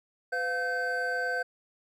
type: tone cluster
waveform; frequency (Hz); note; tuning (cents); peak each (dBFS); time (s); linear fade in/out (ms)
triangle; 505 / 707 / 1543; B4 / F5 / G6; +39 / +21 / -28; -32 / -33 / -28; 0.32-1.43; 10
effects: none